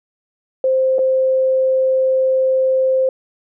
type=tone with dropouts; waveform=sine; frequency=523.3 Hz; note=C5; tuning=in tune; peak=-12 dBFS; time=0.64-3.09 s; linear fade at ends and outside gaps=2 ms; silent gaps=0.984-0.99 s; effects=none